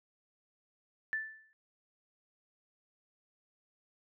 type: tone with exponential decay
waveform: sine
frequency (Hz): 1760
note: A6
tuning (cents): 0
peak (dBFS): -29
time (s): 1.13-1.53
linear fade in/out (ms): 0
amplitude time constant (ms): 85
effects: none